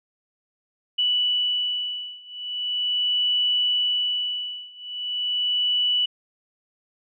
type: beating tone pair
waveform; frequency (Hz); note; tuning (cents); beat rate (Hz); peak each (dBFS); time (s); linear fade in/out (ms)
sine; 2960 / 2960.4; F#7 / F#7; 0 / 0; 0.4; -25 / -24; 0.98-6.06; 10
effects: none